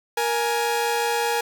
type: tone pair together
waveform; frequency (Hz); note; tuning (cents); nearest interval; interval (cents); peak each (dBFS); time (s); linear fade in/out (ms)
sawtooth; 469.6 / 834; A#4 / G#5; +13 / +7; minor seventh; 994; -20; 0.17-1.41; 5
effects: none